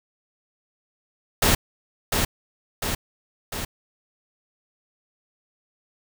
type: noise with echo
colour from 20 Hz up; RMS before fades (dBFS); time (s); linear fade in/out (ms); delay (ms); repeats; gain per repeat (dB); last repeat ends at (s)
pink; -18; 1.42-1.55; 5; 700; 3; -4; 3.65
effects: none